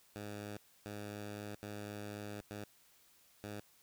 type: tone bursts at uneven times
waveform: 10% pulse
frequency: 103.83 Hz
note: G#2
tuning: in tune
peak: -35 dBFS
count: 5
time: 0.16-0.57 / 0.86-1.55 / 1.63-2.41 / 2.51-2.64 / 3.44-3.6 s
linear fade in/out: 0 ms
effects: white hiss -67 dBFS RMS until 3.82 s